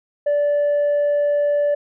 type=tone; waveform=sine; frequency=582 Hz; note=D5; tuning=16 cents flat; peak=-13 dBFS; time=0.26-1.75 s; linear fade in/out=10 ms; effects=tanh soft clip ceiling -14 dBFS